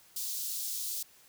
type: high-pass noise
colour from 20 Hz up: white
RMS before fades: -36 dBFS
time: 0.16-1.03 s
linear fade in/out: 5 ms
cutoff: 4000 Hz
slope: 24 dB/octave
effects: white hiss -60 dBFS RMS until 1.28 s